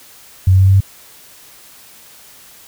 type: tone with pitch steps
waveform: sine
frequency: 93.5 / 94.42 / 95.35 / 96.3 / 97.25 Hz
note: F#2 / F#2 / G2 / G2 / G2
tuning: +19 / +36 / -47 / -30 / -13 cents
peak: -6 dBFS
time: 0.47-0.805 s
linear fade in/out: 5 ms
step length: 67 ms
effects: white hiss -42 dBFS RMS until 2.67 s